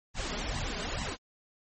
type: noise with flanger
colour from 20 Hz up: pink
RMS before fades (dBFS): -34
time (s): 0.14-1.17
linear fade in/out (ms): 50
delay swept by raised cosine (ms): 1 to 4.9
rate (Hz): 2.3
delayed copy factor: +0.95
effects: MP3 32 kbps